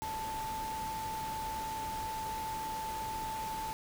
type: tone in noise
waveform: sine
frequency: 880 Hz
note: A5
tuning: in tune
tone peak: -36 dBFS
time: 0.02-3.73 s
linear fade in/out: 0 ms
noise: pink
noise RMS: -44 dBFS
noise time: 0.02-3.73 s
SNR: +5 dB
effects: none